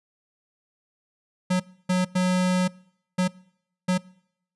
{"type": "tone bursts at uneven times", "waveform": "square", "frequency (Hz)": 182.9, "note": "F#3", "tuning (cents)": -20, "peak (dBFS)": -20, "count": 5, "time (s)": [[1.5, 1.6], [1.89, 2.05], [2.15, 2.68], [3.18, 3.28], [3.88, 3.98]], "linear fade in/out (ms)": 10, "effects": ["noise-tail reverb RT60 0.7 s tail -23 dB re dry", "resampled to 24000 Hz"]}